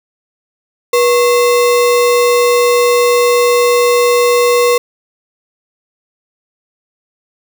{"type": "tone with sample-and-hold", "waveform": "sine", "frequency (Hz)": 484.2, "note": "B4", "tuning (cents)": -34, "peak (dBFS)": -7, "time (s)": [0.93, 4.78], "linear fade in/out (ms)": 5, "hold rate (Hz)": 1575, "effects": []}